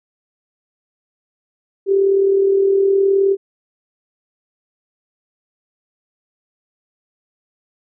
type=tone with amplitude modulation; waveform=sine; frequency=392 Hz; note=G4; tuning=in tune; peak=-9 dBFS; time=1.86-3.37 s; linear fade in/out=50 ms; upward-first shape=sine; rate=39.3 Hz; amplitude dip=45%; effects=none